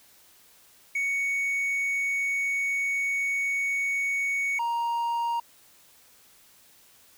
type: tone pair in turn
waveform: triangle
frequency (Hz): 2228 / 936.8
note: C#7 / A#5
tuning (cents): +8 / +8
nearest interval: octave + minor third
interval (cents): 1500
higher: first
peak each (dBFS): -23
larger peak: neither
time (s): 0.95-4.59 / 4.59-5.4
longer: first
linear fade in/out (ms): 5
effects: white hiss -57 dBFS RMS until 7.17 s